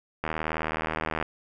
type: click train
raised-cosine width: 0.5 ms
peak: -13 dBFS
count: 79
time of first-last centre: 0.24-1.226 s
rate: 79.1 Hz
effects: none